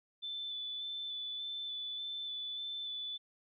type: tone with vibrato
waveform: sine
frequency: 3504 Hz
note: A7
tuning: 8 cents flat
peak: -38 dBFS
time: 0.22-3.18 s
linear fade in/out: 20 ms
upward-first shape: square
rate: 1.7 Hz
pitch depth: 13 cents each way
effects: none